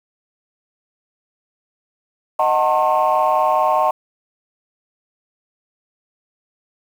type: chord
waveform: sine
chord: D# diminished seventh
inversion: none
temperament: just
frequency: 622.3 / 746.7 / 896 / 1075.3 Hz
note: D#5 / F#5 / A5 / C6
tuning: 0 / +16 / +31 / +47 cents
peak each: -18 dBFS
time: 2.39-3.91 s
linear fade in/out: 5 ms
effects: tanh soft clip ceiling -7 dBFS + 7-bit